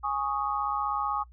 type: chord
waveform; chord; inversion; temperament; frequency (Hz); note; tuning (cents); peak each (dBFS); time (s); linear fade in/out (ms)
sine; Ab suspended fourth; none; equal; 830.6 / 1108.7 / 1244.5; Ab5 / Db6 / Eb6; 0 / 0 / 0; -31; 0.03-1.24; 20
effects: noise-tail reverb RT60 0.1 s tail -23 dB re dry + added 60 Hz sine -49 dBFS peak until 1.32 s